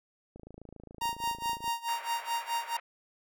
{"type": "click train", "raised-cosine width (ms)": 2, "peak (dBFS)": -34, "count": 37, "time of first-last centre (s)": [0.36, 1.679], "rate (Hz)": 27.3}
{"type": "tone with tremolo", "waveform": "45% pulse", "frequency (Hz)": 932.3, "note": "A#5", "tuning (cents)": 0, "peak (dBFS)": -28, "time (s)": [1.01, 2.77], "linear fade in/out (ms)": 5, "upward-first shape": "sine", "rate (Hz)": 4.7, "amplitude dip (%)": 90}
{"type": "band-pass noise", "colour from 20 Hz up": "white", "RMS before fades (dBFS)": -46, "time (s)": [1.88, 2.8], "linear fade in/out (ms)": 5, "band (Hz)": [590, 2200], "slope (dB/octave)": 24}
{"effects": []}